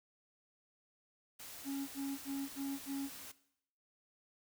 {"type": "noise", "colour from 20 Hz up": "white", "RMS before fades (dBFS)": -50, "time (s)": [1.39, 3.32], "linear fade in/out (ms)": 10}
{"type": "tone bursts", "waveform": "triangle", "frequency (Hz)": 276, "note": "C#4", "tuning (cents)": -7, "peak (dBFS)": -35, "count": 5, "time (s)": [1.64, 3.096], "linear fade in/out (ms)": 50, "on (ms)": 240, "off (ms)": 64}
{"effects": ["noise-tail reverb RT60 0.7 s tail -17 dB re dry"]}